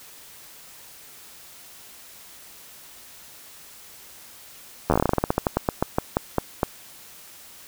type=slowing click train; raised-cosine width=1 ms; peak=-5 dBFS; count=23; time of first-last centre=4.9-6.632 s; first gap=11 ms; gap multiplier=1.16; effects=white hiss -46 dBFS RMS until 7.67 s